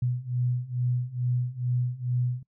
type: beating tone pair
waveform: sine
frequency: 122.5 / 124.8 Hz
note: B2 / B2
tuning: -14 / +19 cents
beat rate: 2.3 Hz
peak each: -29 / -27 dBFS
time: 0.02-2.43 s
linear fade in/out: 5 ms
effects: noise-tail reverb RT60 0.1 s tail -25 dB re dry